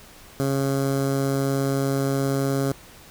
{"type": "tone with notch filter", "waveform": "15% pulse", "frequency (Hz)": 137, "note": "C#3", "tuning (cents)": -20, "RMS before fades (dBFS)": -23, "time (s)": [0.4, 2.72], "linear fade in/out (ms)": 0, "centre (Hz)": 2600, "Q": 0.65, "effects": ["pink hiss -47 dBFS RMS until 3.1 s"]}